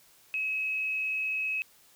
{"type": "tone with frequency modulation", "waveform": "sine", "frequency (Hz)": 2565, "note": "E7", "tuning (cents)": -48, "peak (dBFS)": -28, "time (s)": [0.34, 1.62], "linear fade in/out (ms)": 0, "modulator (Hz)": 126, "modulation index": 0.25, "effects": ["white hiss -60 dBFS RMS until 1.95 s"]}